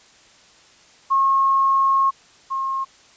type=tone pair in turn; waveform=sine; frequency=1084 / 1074.6 Hz; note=C#6 / C6; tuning=-39 / +46 cents; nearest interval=unison; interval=15 cents; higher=first; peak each=-14 / -21 dBFS; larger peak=first; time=1.1-2.11 / 2.5-2.85 s; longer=first; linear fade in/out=20 ms; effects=white hiss -51 dBFS RMS until 3.16 s + resampled to 16000 Hz